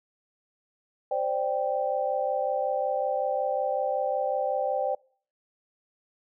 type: chord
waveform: sine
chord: C suspended second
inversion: none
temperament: just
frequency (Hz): 523.3 / 588.7 / 784.9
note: C5 / D5 / G5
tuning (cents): 0 / +4 / +2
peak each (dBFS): -29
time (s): 1.11-4.95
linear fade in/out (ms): 5
effects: noise-tail reverb RT60 0.5 s tail -26 dB re dry